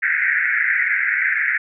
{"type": "band-pass noise", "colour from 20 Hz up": "white", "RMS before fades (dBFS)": -19, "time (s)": [0.02, 1.58], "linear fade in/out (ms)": 10, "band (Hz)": [1500, 2200], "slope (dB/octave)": 96, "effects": []}